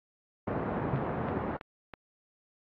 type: band-pass noise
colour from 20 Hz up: pink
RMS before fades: -33 dBFS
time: 0.47-1.57 s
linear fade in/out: 5 ms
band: 130 to 1100 Hz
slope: 12 dB/octave
type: tone with exponential decay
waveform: sine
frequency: 136 Hz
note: C#3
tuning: 33 cents flat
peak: -22 dBFS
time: 0.93-1.07 s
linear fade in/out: 5 ms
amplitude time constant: 30 ms
type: click train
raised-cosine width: 0.3 ms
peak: -23 dBFS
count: 4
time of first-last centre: 0.96-1.937 s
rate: 3.07 Hz
effects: low-pass 2000 Hz 12 dB/octave + AAC 32 kbps